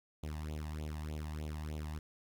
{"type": "tone with flanger", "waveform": "sawtooth", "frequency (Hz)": 76.5, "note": "D#2", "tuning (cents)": -29, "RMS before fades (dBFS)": -41, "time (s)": [0.23, 1.99], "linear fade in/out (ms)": 5, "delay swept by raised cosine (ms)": [0.28, 1.12], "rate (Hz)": 3.3, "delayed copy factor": 0.9, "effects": ["12-bit"]}